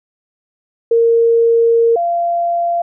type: tone pair in turn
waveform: sine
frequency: 462.2 / 688.1 Hz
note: A#4 / F5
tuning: -15 / -26 cents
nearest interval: perfect fifth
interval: 689 cents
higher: second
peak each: -8 / -13 dBFS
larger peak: first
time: 0.91-1.96 / 1.96-2.82 s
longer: first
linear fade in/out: 5 ms
effects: none